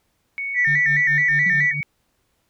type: tone with pitch glide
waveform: sine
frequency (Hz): 2222 to 2245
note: C#7 to C#7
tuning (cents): +4 to +21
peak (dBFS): -24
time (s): 0.38-1.83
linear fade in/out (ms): 0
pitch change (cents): +17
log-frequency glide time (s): 0.51-1.56
type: tone with vibrato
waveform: sine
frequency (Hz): 1879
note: A#6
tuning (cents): +13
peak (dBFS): -15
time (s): 0.54-1.74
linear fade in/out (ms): 50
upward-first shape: square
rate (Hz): 4.7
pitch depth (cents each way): 74
type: tone with tremolo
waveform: sine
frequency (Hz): 146.83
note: D3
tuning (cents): 0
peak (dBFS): -23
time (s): 0.67-1.81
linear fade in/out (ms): 5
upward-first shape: sine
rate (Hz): 4.6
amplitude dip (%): 95
type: tone with exponential decay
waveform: sine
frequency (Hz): 178.6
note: F3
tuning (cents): +39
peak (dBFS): -23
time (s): 1.46-1.75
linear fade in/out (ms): 5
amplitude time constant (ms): 63
effects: tanh soft clip ceiling -7 dBFS + pink hiss -68 dBFS RMS until 2.49 s